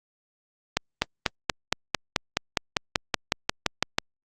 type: accelerating click train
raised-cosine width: 0.2 ms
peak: -3 dBFS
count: 17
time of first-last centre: 0.77-3.985 s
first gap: 250 ms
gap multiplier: 0.97
effects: Opus 48 kbps